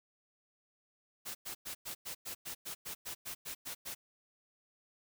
white noise bursts, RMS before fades -42 dBFS, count 14, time 1.25-3.95 s, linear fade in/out 20 ms, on 100 ms, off 100 ms, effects none

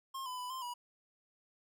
square tone with pitch steps, 1069 / 1005 / 994 / 1044 / 971 Hz, C6 / B5 / B5 / C6 / B5, +37 / +30 / +11 / -4 / -30 cents, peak -40 dBFS, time 0.14-0.74 s, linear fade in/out 10 ms, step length 120 ms, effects none

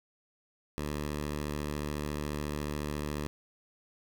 10% pulse tone, 74.1 Hz, D2, 16 cents sharp, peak -25 dBFS, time 0.78-3.27 s, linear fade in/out 0 ms, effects none

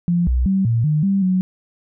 sine tone with pitch steps, 173.5 / 62.2 / 192.3 / 115.6 / 152 / 196.1 / 185.3 Hz, F3 / B1 / G3 / A#2 / D#3 / G3 / F#3, -11 / +13 / -33 / -14 / -40 / +1 / +3 cents, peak -14 dBFS, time 0.08-1.41 s, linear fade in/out 0 ms, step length 190 ms, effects none

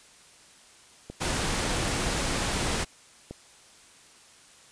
click train, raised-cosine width 2 ms, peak -24 dBFS, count 5, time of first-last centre 1.1-3.31 s, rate 1.81 Hz
pink noise, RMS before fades -28 dBFS, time 1.2-2.85 s, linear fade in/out 20 ms
effects white hiss -54 dBFS RMS until 4.71 s + resampled to 22050 Hz

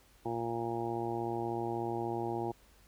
harmonic tone, 116.54 Hz, A#2, in tune, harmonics 1 / 2 / 3 / 4 / 5 / 6 / 7 / 8, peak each -42 / -43 / -36 / -44 / -49 / -43 / -39 / -46 dBFS, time 0.25-2.52 s, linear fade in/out 10 ms, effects added 50 Hz sine -64 dBFS peak until 2.87 s + pink hiss -64 dBFS RMS until 2.87 s

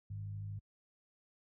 sine tone with frequency modulation, 101.8 Hz, G#2, 34 cents flat, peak -39 dBFS, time 0.1-0.59 s, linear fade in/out 5 ms, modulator 52.7 Hz, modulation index 0.49, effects high-pass 60 Hz 12 dB/octave

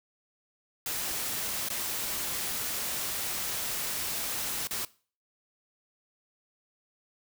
white noise with dropouts, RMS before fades -33 dBFS, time 0.86-4.85 s, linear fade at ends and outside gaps 2 ms, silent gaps 1.687-1.701 / 4.672-4.709 s, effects noise-tail reverb RT60 0.4 s tail -20 dB re dry

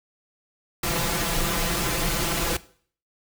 pink noise with comb filter, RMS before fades -25 dBFS, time 0.83-2.57 s, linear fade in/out 5 ms, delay 5.9 ms, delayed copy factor +0.95, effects noise-tail reverb RT60 0.5 s tail -18 dB re dry

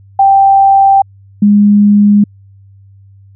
sine tone pair in turn, 784 / 205.5 Hz, G5 / G#3, 0 / -18 cents, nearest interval octave + major seventh, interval 2318 cents, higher first, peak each -3 dBFS, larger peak neither, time 0.19-1.02 / 1.42-2.24 s, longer first, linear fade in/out 5 ms, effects added 98 Hz sine -37 dBFS peak until 3.35 s

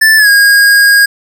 square tone with pitch glide, 1760 to 1632.7 Hz, A6 to G#6, 0 to -30 cents, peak -4 dBFS, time 0.01-1.06 s, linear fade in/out 10 ms, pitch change -130 cents, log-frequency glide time 0.17-0.29 s, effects none

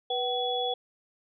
sine tone cluster, 490 / 758 / 3391 Hz, B4 / F#5 / G#7, -14 / +42 / +35 cents, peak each -31 dBFS, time 0.1-0.74 s, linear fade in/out 5 ms, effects none

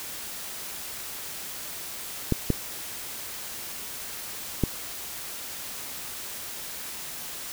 clicks, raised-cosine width 3 ms, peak -8 dBFS, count 3, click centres 2.323 / 2.503 / 4.637 s, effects white hiss -37 dBFS RMS until 7.52 s

